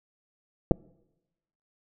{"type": "clicks", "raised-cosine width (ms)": 2, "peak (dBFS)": -8, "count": 2, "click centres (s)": [0.711, 0.717], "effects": ["noise-tail reverb RT60 1.0 s tail -26 dB re dry"]}